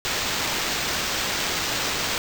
white noise with sample-and-hold, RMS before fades -26 dBFS, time 0.05-2.18 s, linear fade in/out 0 ms, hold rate 11025 Hz, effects none

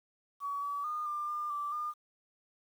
sine tone with pitch steps, 1133 / 1143 / 1219 / 1194 / 1202 / 1168 / 1209 Hz, C#6 / D6 / D#6 / D6 / D6 / D6 / D6, +37 / -47 / -36 / +28 / +40 / -10 / +50 cents, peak -33 dBFS, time 0.4-1.94 s, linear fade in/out 50 ms, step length 220 ms, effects 10-bit

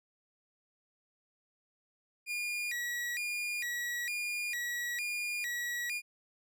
40% pulse tone with vibrato, 2159 Hz, C#7, 46 cents flat, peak -33 dBFS, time 2.26-6.02 s, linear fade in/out 50 ms, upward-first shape square, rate 1.1 Hz, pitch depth 200 cents each way, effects none

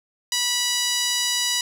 5% pulse tone with band-pass filter, 978 Hz, B5, 17 cents flat, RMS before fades -23 dBFS, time 0.32-1.61 s, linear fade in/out 2 ms, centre 4000 Hz, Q 0.86, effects 7-bit

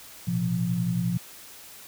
sine chord, Bb suspended second, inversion none, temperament equal with one note detuned, 116.54 / 127.75 / 174.61 Hz, Bb2 / C3 / F3, 0 / -41 / 0 cents, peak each -30 / -31 / -25 dBFS, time 0.27-1.18 s, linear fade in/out 10 ms, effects white hiss -46 dBFS RMS until 1.87 s

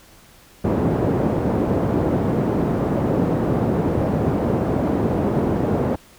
pink band-pass noise, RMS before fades -20 dBFS, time 0.64-5.96 s, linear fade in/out 10 ms, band 120 to 550 Hz, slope 12 dB/octave, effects pink hiss -49 dBFS RMS until 6.18 s

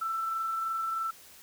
sine tone with amplitude modulation, 1332 Hz, E6, 18 cents sharp, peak -28 dBFS, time 0.01-1.11 s, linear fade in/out 10 ms, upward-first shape sine, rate 23.1 Hz, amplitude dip 25%, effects white hiss -53 dBFS RMS until 1.42 s

